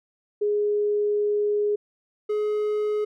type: tone pair in turn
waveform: sine / triangle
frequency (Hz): 415.3 / 421.8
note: G#4 / G#4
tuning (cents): 0 / +27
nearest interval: unison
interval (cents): 27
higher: second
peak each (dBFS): -20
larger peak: neither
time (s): 0.41-1.76 / 2.29-3.05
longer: first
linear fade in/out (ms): 10
effects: none